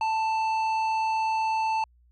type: tone with tanh clipping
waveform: triangle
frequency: 884 Hz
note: A5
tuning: 8 cents sharp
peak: -25 dBFS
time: 0.01-1.84 s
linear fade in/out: 2 ms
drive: 14 dB
effects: added 60 Hz sine -57 dBFS peak until 2.11 s